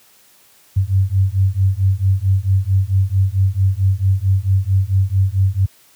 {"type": "beating tone pair", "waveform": "sine", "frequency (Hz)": [94, 98.5], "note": ["F#2", "G2"], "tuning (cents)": [28, 9], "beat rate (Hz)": 4.5, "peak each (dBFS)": -15, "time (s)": [0.76, 5.66], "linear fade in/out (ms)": 10, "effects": ["white hiss -51 dBFS RMS until 5.95 s", "high-pass 60 Hz 12 dB/octave"]}